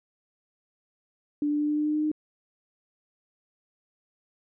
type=tone with pitch steps; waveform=sine; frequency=293.7 / 295.4 / 297.1 / 298.8 / 300.6 / 302.3 / 304.1 / 305.8 Hz; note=D4 / D4 / D4 / D4 / D4 / D#4 / D#4 / D#4; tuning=0 / +10 / +20 / +30 / +40 / -50 / -40 / -30 cents; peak=-23 dBFS; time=1.42-2.116 s; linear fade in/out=2 ms; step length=87 ms; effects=none